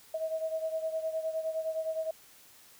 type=beating tone pair; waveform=sine; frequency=638 / 647.7 Hz; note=D#5 / E5; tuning=+43 / -31 cents; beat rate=9.7 Hz; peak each=-32 / -37 dBFS; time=0.14-2.11 s; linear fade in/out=5 ms; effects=white hiss -57 dBFS RMS until 2.79 s